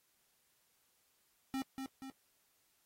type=tone with echo; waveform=square; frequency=266.5 Hz; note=C4; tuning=32 cents sharp; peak=-36 dBFS; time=1.54-1.62 s; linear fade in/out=0 ms; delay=240 ms; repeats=2; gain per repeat=-5 dB; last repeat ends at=2.1 s; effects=white hiss -75 dBFS RMS until 2.85 s + AAC 48 kbps